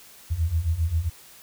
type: beating tone pair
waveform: sine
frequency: 77.7 / 85.2 Hz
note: D#2 / F2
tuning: -2 / -42 cents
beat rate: 7.5 Hz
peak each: -26 / -23 dBFS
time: 0.3-1.1 s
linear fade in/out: 20 ms
effects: white hiss -49 dBFS RMS until 1.42 s